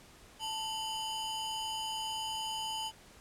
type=ring-modulated tone; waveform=40% pulse; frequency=1951 Hz; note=B6; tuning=22 cents flat; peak=-31 dBFS; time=0.39-2.92 s; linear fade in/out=50 ms; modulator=1070 Hz; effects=pink hiss -57 dBFS RMS until 3.2 s + low-pass 11000 Hz 12 dB/octave